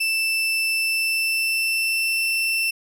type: tone with pitch glide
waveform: 35% pulse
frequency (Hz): 2654 to 2679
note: E7 to E7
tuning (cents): +11 to +27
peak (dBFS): -18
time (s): 0-2.71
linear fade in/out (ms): 10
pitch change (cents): +16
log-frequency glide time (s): 0.71-2.28
effects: none